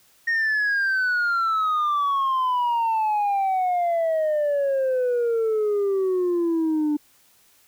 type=exponential sweep; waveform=sine; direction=down; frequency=1860 to 293.7 Hz; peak=-17 dBFS; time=0.27-6.97 s; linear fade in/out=10 ms; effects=tanh soft clip ceiling -18 dBFS + white hiss -58 dBFS RMS until 7.67 s